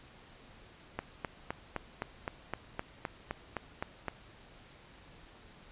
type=click train; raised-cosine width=0.5 ms; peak=-19 dBFS; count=13; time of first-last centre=0.99-4.083 s; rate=3.88 Hz; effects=pink hiss -56 dBFS RMS until 5.71 s + resampled to 8000 Hz